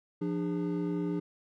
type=tone cluster; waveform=triangle; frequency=173.5 / 299 / 407.9 Hz; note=F3 / D4 / G#4; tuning=-11 / +31 / -31 cents; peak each=-31 / -31 / -35 dBFS; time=0.21-1.2 s; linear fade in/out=10 ms; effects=none

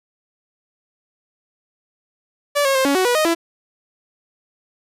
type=tone with pitch steps; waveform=sawtooth; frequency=578 / 544 / 528 / 280.2 / 372.4 / 487.1 / 621 / 334.5 Hz; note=D5 / C#5 / C5 / C#4 / F#4 / B4 / D#5 / E4; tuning=-28 / -33 / +16 / +19 / +11 / -24 / -3 / +25 cents; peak=-11 dBFS; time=2.55-3.35 s; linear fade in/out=20 ms; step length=100 ms; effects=resampled to 32000 Hz

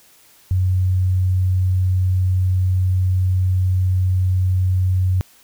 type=tone; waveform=sine; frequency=92.5 Hz; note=F#2; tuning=in tune; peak=-14 dBFS; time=0.51-5.21 s; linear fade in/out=0 ms; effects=white hiss -51 dBFS RMS until 5.43 s

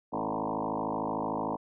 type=tone with frequency modulation; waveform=sine; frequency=600 Hz; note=D5; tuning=37 cents sharp; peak=-29 dBFS; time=0.12-1.57 s; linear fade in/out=20 ms; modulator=53.3 Hz; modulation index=7.7; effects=none

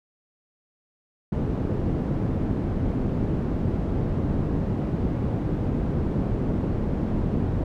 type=low-pass noise; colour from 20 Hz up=white; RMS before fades=-25 dBFS; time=1.32-7.64 s; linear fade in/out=5 ms; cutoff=230 Hz; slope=12 dB/octave; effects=none

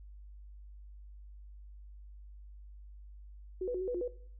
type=tone with pitch steps; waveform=sine; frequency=370.6 / 492.7 / 366.3 / 375.7 / 491.9 / 354.8 / 492.6 Hz; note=F#4 / B4 / F#4 / F#4 / B4 / F4 / B4; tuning=+3 / -4 / -17 / +26 / -7 / +27 / -5 cents; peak=-32 dBFS; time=3.61-4.079 s; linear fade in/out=5 ms; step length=67 ms; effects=noise-tail reverb RT60 0.5 s tail -17 dB re dry + added 50 Hz sine -48 dBFS peak until 4.39 s

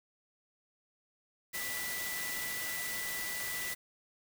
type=tone in noise; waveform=sine; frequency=1977 Hz; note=B6; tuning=1 cent sharp; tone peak=-39 dBFS; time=1.53-3.75 s; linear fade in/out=20 ms; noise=white; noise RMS=-39 dBFS; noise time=1.53-3.75 s; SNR=-3 dB; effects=none

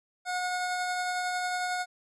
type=tone with tremolo; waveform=25% pulse; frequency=725 Hz; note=F#5; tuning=35 cents flat; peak=-24 dBFS; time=0.25-1.86 s; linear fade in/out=50 ms; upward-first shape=triangle; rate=11 Hz; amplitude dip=25%; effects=resampled to 22050 Hz

